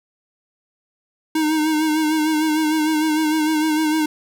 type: tone with vibrato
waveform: square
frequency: 310.5 Hz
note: D#4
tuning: 3 cents flat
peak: -17 dBFS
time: 1.35-4.06 s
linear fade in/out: 5 ms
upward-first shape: sine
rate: 6.6 Hz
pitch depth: 41 cents each way
effects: 9-bit